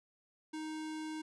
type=tone; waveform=square; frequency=311.9 Hz; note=D#4; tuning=4 cents sharp; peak=-40 dBFS; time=0.53-1.22 s; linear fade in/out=10 ms; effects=resampled to 22050 Hz